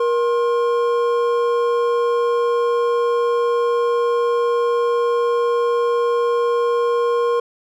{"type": "tone pair together", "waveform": "triangle", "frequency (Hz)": [474, 1064], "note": ["A#4", "C6"], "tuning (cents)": [29, 29], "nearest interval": "octave + major second", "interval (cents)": 1400, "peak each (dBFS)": [-14, -21], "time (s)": [0, 7.4], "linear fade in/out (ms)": 5, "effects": []}